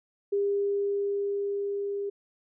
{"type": "tone with level ramp", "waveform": "sine", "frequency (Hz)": 402.2, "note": "G4", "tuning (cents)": 44, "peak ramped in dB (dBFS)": [-23, -29], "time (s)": [0.32, 2.1], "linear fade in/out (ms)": 10, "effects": []}